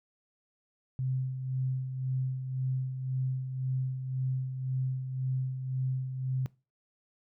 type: tone with tremolo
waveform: sine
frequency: 130.2 Hz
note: C3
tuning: 8 cents flat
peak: -27 dBFS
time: 0.99-6.46 s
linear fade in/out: 0 ms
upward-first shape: sine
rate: 1.9 Hz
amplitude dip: 55%
effects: noise-tail reverb RT60 0.3 s tail -22 dB re dry